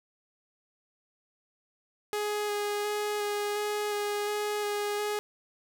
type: tone with vibrato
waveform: sawtooth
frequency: 415.3 Hz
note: G#4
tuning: in tune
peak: -25 dBFS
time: 2.13-5.19 s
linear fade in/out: 0 ms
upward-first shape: square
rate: 1.4 Hz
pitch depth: 10 cents each way
effects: none